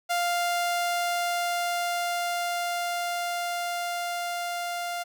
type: tone with level ramp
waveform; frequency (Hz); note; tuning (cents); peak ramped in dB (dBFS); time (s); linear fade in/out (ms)
sawtooth; 698.5; F5; 0; -20 to -26; 0.09-5.04; 20
effects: none